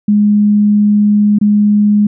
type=tone with dropouts; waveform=sine; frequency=207.7 Hz; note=G#3; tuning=in tune; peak=-6 dBFS; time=0.08-2.07 s; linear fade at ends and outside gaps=5 ms; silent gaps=1.387-1.412 s; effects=none